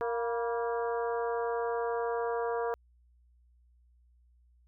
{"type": "harmonic tone with a mistuned harmonic", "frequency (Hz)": 233.1, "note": "A#3", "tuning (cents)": 0, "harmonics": [2, 3, 4, 5, 6, 7], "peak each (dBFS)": [-31, -37, -38, -41, -45, -46], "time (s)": [0.01, 2.74], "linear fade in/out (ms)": 0, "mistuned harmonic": 4, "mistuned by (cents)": 57, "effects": ["added 60 Hz sine -61 dBFS peak until 4.67 s"]}